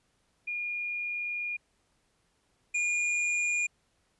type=tone pair in turn; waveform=sine / square; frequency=2427 / 2427 Hz; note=D#7 / D#7; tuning=-44 / -44 cents; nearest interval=unison; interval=0 cents; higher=neither; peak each=-31 / -27 dBFS; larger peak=second; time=0.47-1.57 / 2.74-3.67 s; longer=first; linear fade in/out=10 ms; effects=pink hiss -72 dBFS RMS until 4.19 s + resampled to 24000 Hz